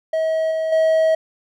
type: tone with level steps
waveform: triangle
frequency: 640 Hz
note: D#5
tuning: 49 cents sharp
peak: -15 / -17 / -11 dBFS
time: 0.13-1.15 s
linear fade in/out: 5 ms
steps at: 0.51 / 0.72 s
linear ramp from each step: 5 ms
effects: none